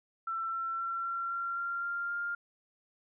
sine tone with pitch steps, 1341 / 1349.5 / 1358.1 / 1366.8 / 1375.5 / 1384.3 / 1393.1 / 1402 Hz, E6 / E6 / F6 / F6 / F6 / F6 / F6 / F6, +29 / +40 / -49 / -38 / -27 / -16 / -5 / +6 cents, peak -32 dBFS, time 0.27-2.35 s, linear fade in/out 5 ms, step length 260 ms, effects none

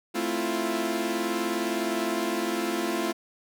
sawtooth chord, F major seventh, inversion first, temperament equal, 220 / 261.6 / 329.6 / 349.2 Hz, A3 / C4 / E4 / F4, 0 / 0 / 0 / 0 cents, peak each -29 / -31 / -27 / -26 dBFS, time 0.14-3.13 s, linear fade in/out 20 ms, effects none

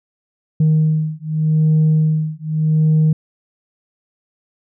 sine beating tone pair, 155.56 / 156.4 Hz, D#3 / D#3, 0 / +9 cents, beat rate 0.84 Hz, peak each -14 dBFS, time 0.6-3.13 s, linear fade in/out 5 ms, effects tanh soft clip ceiling -8 dBFS

